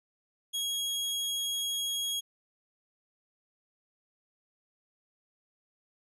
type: tone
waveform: sawtooth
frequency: 3302 Hz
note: G#7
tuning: 11 cents flat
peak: -27 dBFS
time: 0.53-2.21 s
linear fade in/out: 20 ms
effects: resampled to 32000 Hz